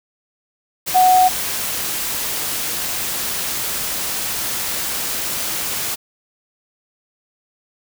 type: tone in noise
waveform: sine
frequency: 739 Hz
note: F#5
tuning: 2 cents flat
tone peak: -9 dBFS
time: 0.94-1.29 s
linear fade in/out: 20 ms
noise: white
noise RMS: -23 dBFS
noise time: 0.86-5.96 s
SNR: +11 dB
effects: none